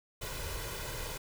pink noise with comb filter, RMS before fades -39 dBFS, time 0.21-1.18 s, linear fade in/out 10 ms, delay 2 ms, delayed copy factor +0.65, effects none

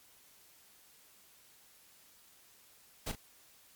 pink noise with echo, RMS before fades -37 dBFS, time 3.06-3.12 s, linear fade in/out 10 ms, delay 37 ms, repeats 1, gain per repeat -10 dB, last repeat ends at 3.157 s, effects white hiss -62 dBFS RMS until 3.75 s + MP3 96 kbps

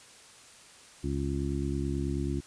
harmonic tone, 69.3 Hz, C#2, in tune, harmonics 1 / 2 / 3 / 4 / 5, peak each -33 / -34 / -38 / -35 / -36 dBFS, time 1.03-2.41 s, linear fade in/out 20 ms, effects white hiss -53 dBFS RMS until 2.46 s + resampled to 22050 Hz

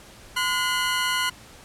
20% pulse tone pair together, 1020.4 / 1443 Hz, C6 / F#6, -44 / -44 cents, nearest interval tritone, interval 600 cents, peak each -20 dBFS, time 0.36-1.3 s, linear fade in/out 10 ms, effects pink hiss -47 dBFS RMS until 1.64 s + low-pass 11000 Hz 12 dB/octave

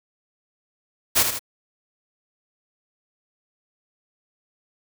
white noise with echo, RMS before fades -17 dBFS, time 1.15-1.24 s, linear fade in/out 20 ms, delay 77 ms, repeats 2, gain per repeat -6 dB, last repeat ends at 1.394 s, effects none

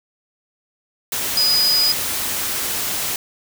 sine tone in noise, 4958 Hz, D#8, 7 cents flat, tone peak -14 dBFS, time 1.37-1.92 s, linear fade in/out 2 ms, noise white, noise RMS -23 dBFS, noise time 1.12-3.16 s, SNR +6 dB, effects none

